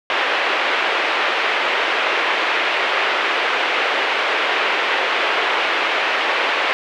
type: band-pass noise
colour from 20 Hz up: white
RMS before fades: -19 dBFS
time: 0.1-6.73 s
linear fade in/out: 0 ms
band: 380 to 2800 Hz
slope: 24 dB/octave
effects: none